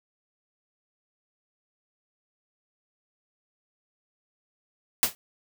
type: noise with exponential decay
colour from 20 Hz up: white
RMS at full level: -17 dBFS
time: 5.03-5.15 s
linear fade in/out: 0 ms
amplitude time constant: 25 ms
effects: none